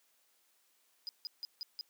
triangle tone bursts, 4967 Hz, D#8, 4 cents flat, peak -37 dBFS, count 5, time 1.07-1.81 s, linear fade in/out 0 ms, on 20 ms, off 160 ms, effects white hiss -72 dBFS RMS until 1.89 s + high-pass 300 Hz 12 dB/octave

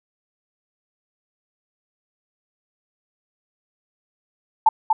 sine tone with echo, 880 Hz, A5, in tune, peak -9 dBFS, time 4.66-4.69 s, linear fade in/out 5 ms, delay 240 ms, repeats 1, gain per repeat -4 dB, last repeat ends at 4.93 s, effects none

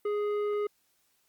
sine tone with tanh clipping, 415.3 Hz, G#4, in tune, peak -29 dBFS, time 0.05-0.67 s, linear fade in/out 5 ms, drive 10 dB, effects white hiss -71 dBFS RMS until 1.28 s + Opus 32 kbps

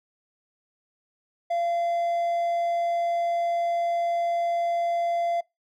triangle tone, 686 Hz, F5, 31 cents flat, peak -21 dBFS, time 1.5-5.41 s, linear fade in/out 10 ms, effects noise-tail reverb RT60 0.2 s tail -23 dB re dry

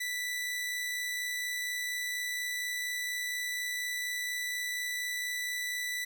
sawtooth tone with amplitude modulation, 1975.5 Hz, B6, in tune, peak -28 dBFS, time 0-6.05 s, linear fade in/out 10 ms, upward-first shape sine, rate 64.2 Hz, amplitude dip 25%, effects none

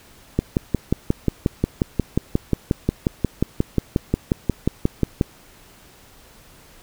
click train, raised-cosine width 3 ms, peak -4 dBFS, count 28, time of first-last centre 0.39-5.211 s, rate 5.6 Hz, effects pink hiss -49 dBFS RMS until 6.82 s

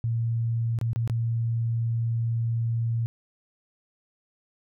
sine tone with dropouts, 115.5 Hz, A#2, 16 cents flat, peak -23 dBFS, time 0.04-3.06 s, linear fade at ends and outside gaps 0 ms, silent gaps 0.788-0.813 / 0.932-0.96 / 1.076-1.098 s, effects none

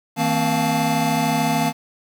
square tone cluster, 159.2 / 227.5 / 261 / 701 / 869 Hz, D#3 / A#3 / C4 / F5 / A5, +40 / -42 / -4 / +6 / -22 cents, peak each -25 dBFS, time 0.16-1.73 s, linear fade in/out 50 ms, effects 8-bit

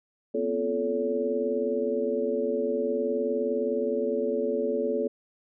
sine tone cluster, 241.5 / 261 / 346 / 435.7 / 564 Hz, B3 / C4 / F4 / A4 / C#5, -39 / -4 / -16 / -17 / +30 cents, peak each -33 / -35 / -34 / -27 / -31 dBFS, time 0.34-5.08 s, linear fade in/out 10 ms, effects none

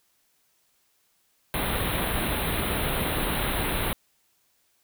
pink band-stop noise, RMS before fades -27 dBFS, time 1.54-3.93 s, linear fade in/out 0 ms, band 4000 to 9200 Hz, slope 96 dB/octave, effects white hiss -68 dBFS RMS until 4.83 s

